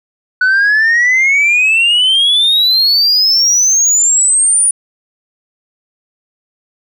sine exponential sweep, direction up, 1480 to 9690 Hz, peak -5 dBFS, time 0.41-4.71 s, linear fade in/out 5 ms, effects tanh soft clip ceiling -6 dBFS

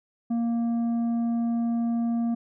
sine tone with tanh clipping, 233.2 Hz, A#3, 1 cent sharp, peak -24 dBFS, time 0.3-2.35 s, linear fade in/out 10 ms, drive 6 dB, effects none

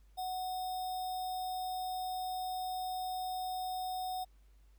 sine tone with sample-and-hold, 740 Hz, F#5, in tune, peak -35 dBFS, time 0.17-4.25 s, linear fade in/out 20 ms, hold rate 4410 Hz, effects added 50 Hz sine -59 dBFS peak until 4.78 s + pink hiss -75 dBFS RMS until 4.78 s

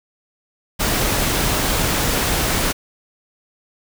pink noise, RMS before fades -19 dBFS, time 0.79-2.73 s, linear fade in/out 20 ms, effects none

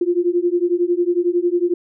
sine beating tone pair, 345.3 / 356.3 Hz, F4 / F4, -20 / +35 cents, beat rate 11 Hz, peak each -18 dBFS, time 0.01-1.74 s, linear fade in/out 5 ms, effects none

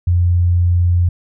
sine tone, 87.8 Hz, F2, 10 cents sharp, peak -10 dBFS, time 0.07-1.09 s, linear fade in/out 5 ms, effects none

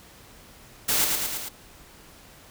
white noise with echo, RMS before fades -23 dBFS, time 0.88-1.05 s, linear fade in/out 10 ms, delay 110 ms, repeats 4, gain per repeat -3 dB, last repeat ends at 1.49 s, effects pink hiss -50 dBFS RMS until 2.5 s

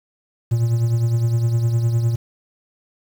triangle tone with tremolo, 116.54 Hz, A#2, in tune, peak -11 dBFS, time 0.51-2.16 s, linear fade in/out 10 ms, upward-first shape triangle, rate 9.8 Hz, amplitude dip 55%, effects 7-bit

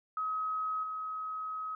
sine tone with level steps, 1272 Hz, D#6, 38 cents sharp, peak -31 / -35 dBFS, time 0.17-1.75 s, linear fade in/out 2 ms, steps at 0.83 s, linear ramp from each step 5 ms, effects none

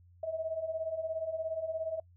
sine beating tone pair, 630 / 647 Hz, D#5 / E5, +21 / -32 cents, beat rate 17 Hz, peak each -39 / -34 dBFS, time 0.23-2 s, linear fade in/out 5 ms, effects noise-tail reverb RT60 0.1 s tail -26 dB re dry + added 88 Hz sine -57 dBFS peak until 2.16 s

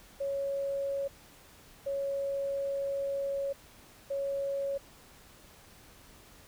sine tone bursts at uneven times, 554.4 Hz, C#5, in tune, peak -30 dBFS, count 3, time 0.2-1.08 / 1.86-3.53 / 4.1-4.78 s, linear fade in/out 10 ms, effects pink hiss -56 dBFS RMS until 6.47 s

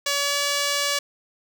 5% pulse tone with pitch glide, 568 to 571.6 Hz, C#5 to D5, +42 to -47 cents, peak -10 dBFS, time 0.06-0.99 s, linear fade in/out 5 ms, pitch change +11 cents, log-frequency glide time 0.19-0.37 s, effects none

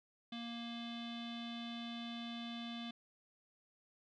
square tone with low-pass filter, 234.4 Hz, A#3, 10 cents sharp, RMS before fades -45 dBFS, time 0.32-2.91 s, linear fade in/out 5 ms, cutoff 3500 Hz, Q 6.9, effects none

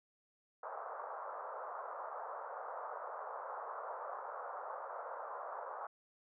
white band-pass noise, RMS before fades -45 dBFS, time 0.63-5.87 s, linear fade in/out 5 ms, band 490 to 1300 Hz, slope 48 dB/octave, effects none

